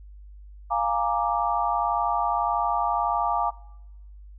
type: chord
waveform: sine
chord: Bb dominant seventh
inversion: second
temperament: equal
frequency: 698.5 / 830.6 / 932.3 / 1174.7 Hz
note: F5 / Ab5 / Bb5 / D6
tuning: 0 / 0 / 0 / 0 cents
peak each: -27 dBFS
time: 0.7-3.51 s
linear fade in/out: 20 ms
effects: noise-tail reverb RT60 1.0 s tail -23 dB re dry + added 50 Hz sine -42 dBFS peak until 4.38 s